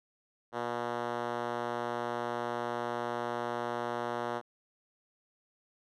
5% pulse tone with band-pass filter, 120 Hz, B2, 49 cents flat, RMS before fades -35 dBFS, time 0.52-4.42 s, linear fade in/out 50 ms, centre 620 Hz, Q 0.59, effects none

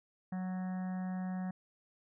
harmonic tone with a mistuned harmonic, 185 Hz, F#3, in tune, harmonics 1 / 3 / 4 / 5 / 6 / 7 / 8 / 9 / 10, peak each -35 / -55 / -48 / -59 / -59 / -62 / -63 / -58 / -59 dBFS, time 0.32-1.51 s, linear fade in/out 5 ms, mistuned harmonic 7, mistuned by +18 cents, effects none

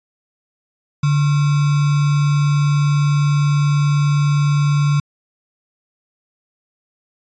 sine tone with sample-and-hold, 145.1 Hz, D3, 21 cents flat, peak -12 dBFS, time 1.03-5 s, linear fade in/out 5 ms, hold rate 1225 Hz, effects resampled to 16000 Hz

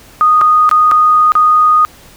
sine tone with dropouts, 1238 Hz, D#6, 9 cents flat, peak -5 dBFS, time 0.21-1.85 s, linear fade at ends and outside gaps 0 ms, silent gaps 0.412-0.416 / 0.692-0.713 / 0.913-0.918 / 1.32-1.353 s, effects pink hiss -40 dBFS RMS until 2.16 s

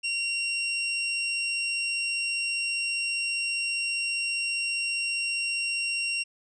sawtooth tone, 2755 Hz, F7, 24 cents flat, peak -23 dBFS, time 0.03-6.24 s, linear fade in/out 20 ms, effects resampled to 22050 Hz

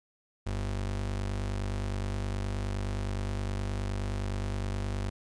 square ring-modulated tone, 73.1 Hz, D2, 7 cents flat, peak -28 dBFS, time 0.46-5.1 s, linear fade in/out 10 ms, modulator 24.8 Hz, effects resampled to 22050 Hz + 11-bit

